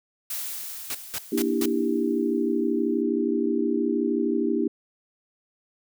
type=noise with exponential decay; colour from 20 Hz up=blue; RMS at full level=-30 dBFS; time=0.3-3.02 s; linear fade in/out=5 ms; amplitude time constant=590 ms
type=noise bursts; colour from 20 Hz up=white; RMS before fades=-30 dBFS; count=4; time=0.9-1.658 s; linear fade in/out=2 ms; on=47 ms; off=190 ms
type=chord; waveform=sine; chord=E half-diminished seventh; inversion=second; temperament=just; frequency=237.3 / 296.7 / 329.6 / 395.6 Hz; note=Bb3 / D4 / E4 / G4; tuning=+31 / +18 / 0 / +16 cents; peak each=-27 dBFS; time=1.32-4.68 s; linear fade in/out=5 ms
effects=none